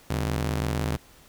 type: ring-modulated tone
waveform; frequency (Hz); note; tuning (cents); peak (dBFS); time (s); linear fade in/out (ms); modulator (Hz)
sawtooth; 108.6; A2; -22; -18; 0.1-0.97; 5; 31.3
effects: pink hiss -54 dBFS RMS until 1.28 s